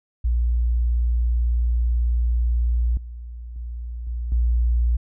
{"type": "tone with level steps", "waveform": "sine", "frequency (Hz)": 59.1, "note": "A#1", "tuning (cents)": 24, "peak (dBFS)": [-17, -32, -28, -24, -16], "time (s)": [0.24, 4.97], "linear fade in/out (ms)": 10, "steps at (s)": [2.97, 3.56, 4.07, 4.32], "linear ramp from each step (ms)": 2, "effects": []}